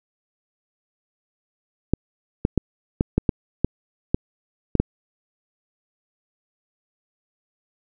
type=clicks; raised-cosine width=3 ms; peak=-4 dBFS; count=10; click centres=1.936 / 2.451 / 2.577 / 3.009 / 3.18 / 3.292 / 3.646 / 4.145 / 4.753 / 4.8 s; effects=none